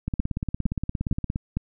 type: two click trains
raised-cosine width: 5 ms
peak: -14 / -12 dBFS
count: 23 / 4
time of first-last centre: 0.08-1.359 / 0.2-1.57 s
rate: 17.2 / 2.19 Hz
effects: none